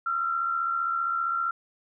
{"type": "tone pair together", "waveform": "sine", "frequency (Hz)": [1292.7, 1368], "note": ["E6", "F6"], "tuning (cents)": [-34, -36], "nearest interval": "minor second", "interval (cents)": 98, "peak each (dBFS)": [-34, -25], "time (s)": [0.06, 1.51], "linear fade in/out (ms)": 5, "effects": []}